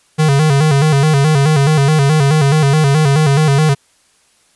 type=tone with vibrato; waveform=square; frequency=146.8 Hz; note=D3; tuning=in tune; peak=-9 dBFS; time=0.18-3.75 s; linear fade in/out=20 ms; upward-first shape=square; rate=4.7 Hz; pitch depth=100 cents each way; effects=white hiss -54 dBFS RMS until 4.55 s + resampled to 24000 Hz